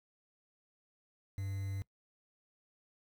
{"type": "tone with quantisation", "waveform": "triangle", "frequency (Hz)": 98, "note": "G2", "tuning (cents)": 0, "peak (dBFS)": -34, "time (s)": [1.38, 1.82], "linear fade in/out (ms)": 0, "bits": 9, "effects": ["noise-tail reverb RT60 0.1 s tail -21 dB re dry"]}